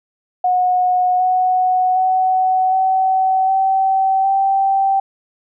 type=tone with pitch steps; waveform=sine; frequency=729 / 738.7 / 748.6 / 758.6 / 768.8 / 779.1 Hz; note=F#5 / F#5 / F#5 / F#5 / G5 / G5; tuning=-26 / -3 / +20 / +43 / -34 / -11 cents; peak=-12 dBFS; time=0.44-5 s; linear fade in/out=5 ms; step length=760 ms; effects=none